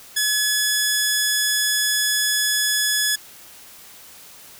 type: tone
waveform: 10% pulse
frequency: 1700 Hz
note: G#6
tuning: 40 cents sharp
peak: -9 dBFS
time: 0.16-3.16 s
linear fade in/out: 10 ms
effects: white hiss -44 dBFS RMS until 4.59 s